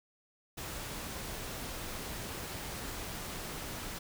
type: noise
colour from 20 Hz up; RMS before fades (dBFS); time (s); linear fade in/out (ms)
pink; -41; 0.57-3.99; 10
effects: none